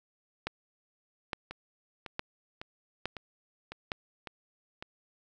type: two click trains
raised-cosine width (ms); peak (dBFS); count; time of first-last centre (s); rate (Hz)
0.3; -16 / -24; 5 / 7; 0.47-3.918 / 1.51-4.825; 1.16 / 1.81
effects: none